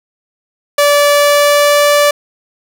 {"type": "tone with pitch glide", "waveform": "sawtooth", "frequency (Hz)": [579, 582.7], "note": ["D5", "D5"], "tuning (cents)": [-25, -14], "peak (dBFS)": -3, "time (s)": [0.78, 2.11], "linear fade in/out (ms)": 5, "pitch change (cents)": 11, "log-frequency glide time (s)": [1.11, 1.92], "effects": []}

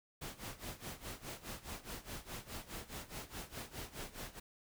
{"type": "noise with tremolo", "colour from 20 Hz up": "pink", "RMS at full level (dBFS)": -44, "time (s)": [0.21, 4.4], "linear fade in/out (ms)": 10, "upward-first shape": "sine", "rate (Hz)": 4.8, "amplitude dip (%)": 85, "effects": []}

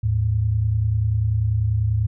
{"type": "tone pair together", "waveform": "sine", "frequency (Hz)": [77.78, 107.96], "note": ["D#2", "A2"], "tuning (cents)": [0, -32], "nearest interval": "tritone", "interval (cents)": 568, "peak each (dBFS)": [-24, -18], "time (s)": [0.03, 2.07], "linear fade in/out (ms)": 10, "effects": []}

